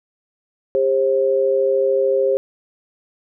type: tone pair together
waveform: sine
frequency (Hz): 400 / 533.5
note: G4 / C5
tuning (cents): +35 / +34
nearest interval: perfect fourth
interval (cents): 499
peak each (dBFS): -18 / -16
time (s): 0.75-2.37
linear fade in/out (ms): 0
effects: none